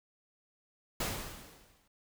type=noise with exponential decay; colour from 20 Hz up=pink; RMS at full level=-32 dBFS; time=1-1.88 s; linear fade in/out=5 ms; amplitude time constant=190 ms; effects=none